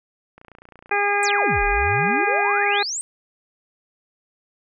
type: click train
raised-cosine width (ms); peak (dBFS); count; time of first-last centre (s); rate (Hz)
0.5; -29; 17; 0.38-0.928; 29.2
type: harmonic tone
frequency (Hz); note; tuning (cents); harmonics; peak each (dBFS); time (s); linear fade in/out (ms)
406.9; G#4; -35; 1 / 2 / 3 / 4 / 5 / 6; -25 / -22 / -28 / -24 / -27 / -25; 0.91-2.83; 5
type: exponential two-way sweep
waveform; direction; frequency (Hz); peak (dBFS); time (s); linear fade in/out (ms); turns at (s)
sine; down then up; 8700 to 32.7 to 8700; -24; 1.23-3.01; 0; 1.64
effects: none